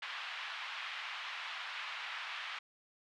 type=band-pass noise; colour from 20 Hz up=white; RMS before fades=-43 dBFS; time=0.02-2.59 s; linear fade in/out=5 ms; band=910 to 3200 Hz; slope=24 dB/octave; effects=none